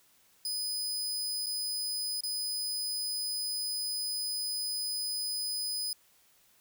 sawtooth tone with dropouts, 5000 Hz, D#8, 8 cents sharp, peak -29 dBFS, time 0.45-5.93 s, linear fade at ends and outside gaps 2 ms, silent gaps 1.461-1.466 / 2.207-2.235 s, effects white hiss -65 dBFS RMS until 6.6 s

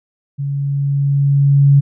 sine tone with level ramp, 140.4 Hz, C#3, 22 cents sharp, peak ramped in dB -18 to -5 dBFS, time 0.38-1.81 s, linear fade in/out 20 ms, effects none

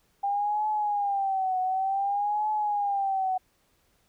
sine tone with vibrato, 796 Hz, G5, 26 cents sharp, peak -24 dBFS, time 0.23-3.38 s, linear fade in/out 10 ms, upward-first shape triangle, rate 0.55 Hz, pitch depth 130 cents each way, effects pink hiss -68 dBFS RMS until 4.08 s

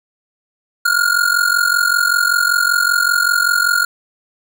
square ring-modulated tone, 1424 Hz, F6, 33 cents sharp, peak -10 dBFS, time 0.85-3.85 s, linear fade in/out 5 ms, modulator 22.6 Hz, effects none

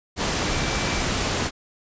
sine tone in noise, 2332 Hz, D7, 13 cents flat, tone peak -34 dBFS, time 0.48-1.05 s, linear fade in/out 50 ms, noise pink, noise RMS -24 dBFS, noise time 0.16-1.51 s, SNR -13 dB, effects resampled to 16000 Hz

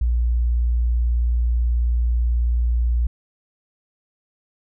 sine tone, 59.2 Hz, A#1, 27 cents sharp, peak -16 dBFS, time 0.01-3.07 s, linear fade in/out 5 ms, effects none

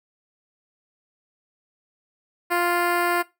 10% pulse tone with notch filter, 349.2 Hz, F4, in tune, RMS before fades -22 dBFS, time 2.5-3.23 s, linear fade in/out 20 ms, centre 6000 Hz, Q 0.79, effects noise-tail reverb RT60 0.2 s tail -18 dB re dry

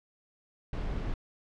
brown noise, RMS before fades -33 dBFS, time 0.73-1.14 s, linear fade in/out 2 ms, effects low-pass 4000 Hz 12 dB/octave

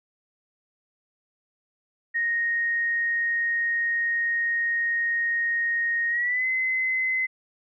sine tone with pitch glide, 1864.7 to 2045 Hz, A#6 to C7, 0 to -40 cents, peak -22 dBFS, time 2.14-7.27 s, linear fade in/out 20 ms, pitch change +160 cents, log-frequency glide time 6.09-6.46 s, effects none

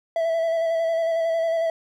triangle tone with vibrato, 659.3 Hz, E5, in tune, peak -18 dBFS, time 0.16-1.7 s, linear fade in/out 2 ms, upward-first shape square, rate 11 Hz, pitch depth 19 cents each way, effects none

